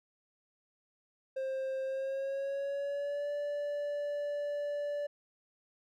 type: tone with pitch glide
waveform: triangle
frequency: 530 to 581.3 Hz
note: C5 to D5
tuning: +22 to -18 cents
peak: -31 dBFS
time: 1.36-5.07 s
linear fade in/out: 10 ms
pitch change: +160 cents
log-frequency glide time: 1.84-3.31 s
effects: none

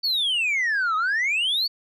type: exponential two-way sweep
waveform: sine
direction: down then up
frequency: 4579 to 1240 to 4579 Hz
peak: -18 dBFS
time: 0.03-1.68 s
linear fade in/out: 20 ms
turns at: 0.96 s
effects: tanh soft clip ceiling -19 dBFS

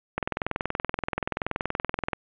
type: click train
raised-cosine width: 0.5 ms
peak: -11 dBFS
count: 42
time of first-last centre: 0.18-2.132 s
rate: 21 Hz
effects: resampled to 8000 Hz + 7-bit

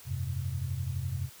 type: chord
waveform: sine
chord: F suspended second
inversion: none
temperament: equal with one note detuned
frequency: 87.31 / 99.19 / 130.81 Hz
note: F2 / G2 / C3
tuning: 0 / +21 / 0 cents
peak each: -35 / -36 / -34 dBFS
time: 0.05-1.3 s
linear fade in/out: 50 ms
effects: white hiss -52 dBFS RMS until 1.4 s

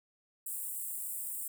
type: high-pass noise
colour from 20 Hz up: pink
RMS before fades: -39 dBFS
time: 0.46-1.48 s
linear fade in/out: 5 ms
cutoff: 7800 Hz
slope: 96 dB/octave
effects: none

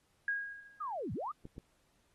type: tone with exponential decay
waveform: sine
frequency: 1638 Hz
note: G#6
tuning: 24 cents flat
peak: -29 dBFS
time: 0.28-0.93 s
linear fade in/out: 2 ms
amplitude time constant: 140 ms
type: linear two-way sweep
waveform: sine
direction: down then up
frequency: 1300 to 82.41 to 1300 Hz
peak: -36 dBFS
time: 0.8-1.32 s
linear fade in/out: 10 ms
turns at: 1.13 s
type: clicks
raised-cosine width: 3 ms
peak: -32 dBFS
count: 2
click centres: 1.454 / 1.581 s
effects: pink hiss -74 dBFS RMS until 2.14 s + AAC 32 kbps

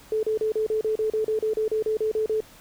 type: tone bursts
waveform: sine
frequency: 434.9 Hz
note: A4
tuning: 20 cents flat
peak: -21 dBFS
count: 16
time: 0.12-2.405 s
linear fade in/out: 2 ms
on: 110 ms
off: 35 ms
effects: pink hiss -50 dBFS RMS until 2.6 s

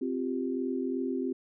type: chord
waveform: sine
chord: C suspended fourth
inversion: none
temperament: equal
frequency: 261.6 / 349.2 / 392 Hz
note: C4 / F4 / G4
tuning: 0 / 0 / 0 cents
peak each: -31 / -35 / -35 dBFS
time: 0.01-1.33 s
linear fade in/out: 10 ms
effects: none

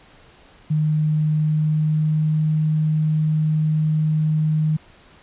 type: tone with pitch glide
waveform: sine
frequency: 153.6 to 155.03 Hz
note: D#3 to D#3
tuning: -22 to -6 cents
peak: -16 dBFS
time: 0.7-4.77 s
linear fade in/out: 10 ms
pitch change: +16 cents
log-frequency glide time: 1.31-2.45 s
effects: pink hiss -50 dBFS RMS until 5.22 s + resampled to 8000 Hz

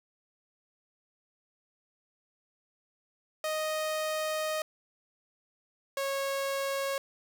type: tone pair in turn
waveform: sawtooth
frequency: 622.3 / 549 Hz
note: D#5 / C#5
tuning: 0 / -17 cents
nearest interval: major second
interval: 217 cents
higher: first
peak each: -26 dBFS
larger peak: neither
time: 3.44-4.62 / 5.97-6.98 s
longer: first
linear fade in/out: 2 ms
effects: 10-bit

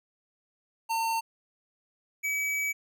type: tone pair in turn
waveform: square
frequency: 906 / 2283 Hz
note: A#5 / D7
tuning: -50 / -50 cents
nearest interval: octave + major third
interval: 1600 cents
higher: second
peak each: -27 / -28 dBFS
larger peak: first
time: 0.89-1.21 / 2.23-2.73 s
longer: second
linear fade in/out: 20 ms
effects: none

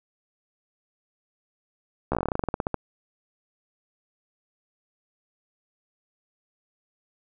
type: slowing click train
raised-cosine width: 1 ms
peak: -11 dBFS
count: 18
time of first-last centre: 2.12-2.743 s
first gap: 14 ms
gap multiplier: 1.11
effects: none

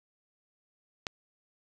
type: click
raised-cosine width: 0.2 ms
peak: -15 dBFS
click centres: 1.068 s
effects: none

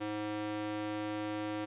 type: tone with high-pass filter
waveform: square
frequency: 105.5 Hz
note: G#2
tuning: 28 cents sharp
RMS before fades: -37 dBFS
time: 0-1.66 s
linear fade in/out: 20 ms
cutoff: 300 Hz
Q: 1.4
effects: resampled to 8000 Hz

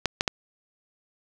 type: clicks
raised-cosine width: 0.2 ms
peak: -5 dBFS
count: 3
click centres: 0.057 / 0.209 / 0.278 s
effects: none

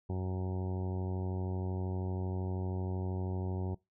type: harmonic tone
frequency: 92.8 Hz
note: F#2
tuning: 6 cents sharp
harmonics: 1 / 2 / 3 / 4 / 5 / 6 / 7 / 8 / 9 / 10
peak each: -34 / -40 / -46 / -42 / -51 / -53 / -54 / -52 / -53 / -55 dBFS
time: 0.09-3.75 s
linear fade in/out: 10 ms
effects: noise-tail reverb RT60 0.2 s tail -22 dB re dry

